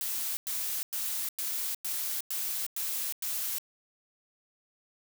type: noise bursts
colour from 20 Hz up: blue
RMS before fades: -33 dBFS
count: 8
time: 0.01-3.583 s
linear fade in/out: 0 ms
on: 360 ms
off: 99 ms
effects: none

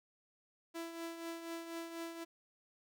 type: tone with tremolo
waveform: sawtooth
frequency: 333 Hz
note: E4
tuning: 18 cents sharp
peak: -36 dBFS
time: 0.74-2.25 s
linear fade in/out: 20 ms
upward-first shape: triangle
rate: 4.1 Hz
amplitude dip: 60%
effects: none

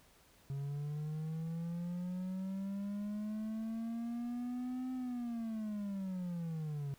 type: linear two-way sweep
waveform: triangle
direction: up then down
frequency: 137 to 257.6 to 137 Hz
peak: -35 dBFS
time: 0.5-6.94 s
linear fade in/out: 0 ms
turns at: 4.93 s
effects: pink hiss -65 dBFS RMS until 6.98 s

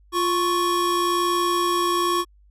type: tone pair together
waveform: square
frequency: 349.2 / 1108.6 Hz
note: F4 / C#6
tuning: 0 / 0 cents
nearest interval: octave + minor sixth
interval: 2000 cents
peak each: -24 / -22 dBFS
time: 0.12-2.25 s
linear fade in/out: 50 ms
effects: added 50 Hz sine -51 dBFS peak until 2.5 s + resampled to 32000 Hz

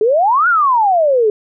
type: exponential two-way sweep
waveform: sine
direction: up then down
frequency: 409.7 to 1480 to 409.7 Hz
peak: -9 dBFS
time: 0.01-1.3 s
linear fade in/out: 2 ms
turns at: 0.48 s
effects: none

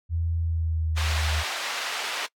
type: tone with pitch glide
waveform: sine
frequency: 83.2 to 77.63 Hz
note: E2 to D#2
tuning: +17 to -3 cents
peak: -23 dBFS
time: 0.09-1.44 s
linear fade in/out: 50 ms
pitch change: -120 cents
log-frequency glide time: 0.38-1.25 s
type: band-pass noise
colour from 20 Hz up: white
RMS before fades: -31 dBFS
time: 0.96-2.27 s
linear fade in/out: 20 ms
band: 740 to 3400 Hz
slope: 12 dB/octave
effects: noise-tail reverb RT60 0.1 s tail -25 dB re dry + AAC 64 kbps

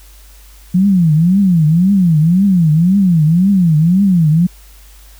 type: tone with vibrato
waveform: sine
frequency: 174.61 Hz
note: F3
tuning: in tune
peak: -7 dBFS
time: 0.74-4.47 s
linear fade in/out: 10 ms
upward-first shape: triangle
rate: 1.9 Hz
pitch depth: 280 cents each way
effects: added 50 Hz sine -38 dBFS peak until 5.19 s + white hiss -45 dBFS RMS until 5.19 s

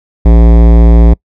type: tone with hard clipping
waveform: sine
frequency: 57.2 Hz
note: A#1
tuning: 32 cents flat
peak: -3 dBFS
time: 0.25-1.14 s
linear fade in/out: 10 ms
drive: 18 dB
effects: noise-tail reverb RT60 0.1 s tail -26 dB re dry

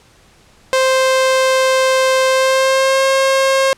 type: tone with pitch glide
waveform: sawtooth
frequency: 523.3 to 536.5 Hz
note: C5 to C5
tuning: 0 to +43 cents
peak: -7 dBFS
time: 0.73-3.73 s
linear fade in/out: 0 ms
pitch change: +43 cents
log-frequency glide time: 2.28-3.05 s
effects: pink hiss -49 dBFS RMS until 3.77 s + low-pass 9000 Hz 12 dB/octave

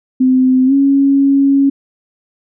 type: tone with pitch glide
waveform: sine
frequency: 257.8 to 276.3 Hz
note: C4 to C#4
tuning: -26 to -6 cents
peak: -7 dBFS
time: 0.2-1.7 s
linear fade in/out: 10 ms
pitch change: +120 cents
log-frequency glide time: 0.66-0.73 s
effects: none

